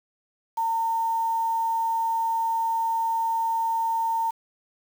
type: tone with quantisation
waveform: sine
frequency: 910 Hz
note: A#5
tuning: 42 cents flat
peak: -22 dBFS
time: 0.57-4.31 s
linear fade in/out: 10 ms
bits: 7
effects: none